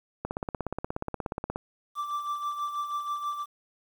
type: click train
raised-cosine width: 1 ms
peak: -17 dBFS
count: 23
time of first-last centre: 0.25-1.56 s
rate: 16.8 Hz
type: tone with tremolo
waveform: triangle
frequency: 1172 Hz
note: D6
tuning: 4 cents flat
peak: -25 dBFS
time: 1.95-3.46 s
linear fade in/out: 50 ms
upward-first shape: triangle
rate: 6.2 Hz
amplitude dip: 65%
effects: 9-bit

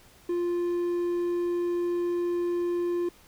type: tone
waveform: triangle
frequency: 349.2 Hz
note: F4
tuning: in tune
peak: -23 dBFS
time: 0.29-3.09 s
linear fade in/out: 5 ms
effects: pink hiss -56 dBFS RMS until 3.27 s

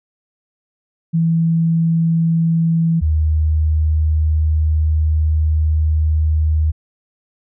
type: tone pair in turn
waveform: sine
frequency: 164.81 / 77.78 Hz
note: E3 / D#2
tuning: 0 / 0 cents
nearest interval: octave + minor second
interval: 1300 cents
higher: first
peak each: -12 dBFS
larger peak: neither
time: 1.13-3.01 / 3.01-6.72 s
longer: second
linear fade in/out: 20 ms
effects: none

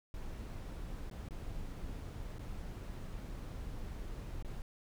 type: noise with dropouts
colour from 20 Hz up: brown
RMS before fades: -43 dBFS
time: 0.14-4.62 s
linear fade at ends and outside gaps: 1 ms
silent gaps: 1.099-1.112 / 1.287-1.308 / 2.385-2.393 / 4.425-4.447 s
effects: none

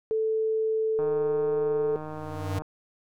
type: tone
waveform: sine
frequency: 440 Hz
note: A4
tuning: in tune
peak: -23 dBFS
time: 0.11-1.96 s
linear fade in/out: 0 ms
type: click train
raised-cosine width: 1 ms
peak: -24 dBFS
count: 252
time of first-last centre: 0.99-2.62 s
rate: 154 Hz
type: tone with exponential growth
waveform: square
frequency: 96.4 Hz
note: G2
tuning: 28 cents flat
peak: -26 dBFS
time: 1.8-2.59 s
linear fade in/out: 5 ms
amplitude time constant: 170 ms
effects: none

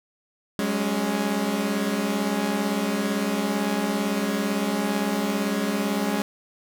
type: chord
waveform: sawtooth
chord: F# suspended second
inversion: none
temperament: equal with one note detuned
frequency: 189.87 / 207.7 / 277.2 Hz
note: F#3 / G#3 / C#4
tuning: +45 / 0 / 0 cents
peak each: -26 / -21 / -25 dBFS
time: 0.59-6.22 s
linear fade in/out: 0 ms
effects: none

